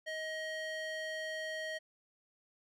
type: tone with band-pass filter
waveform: square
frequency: 630 Hz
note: D#5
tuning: 21 cents sharp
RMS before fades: -40 dBFS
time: 0.06-1.79 s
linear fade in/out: 20 ms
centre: 2100 Hz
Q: 0.99
effects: none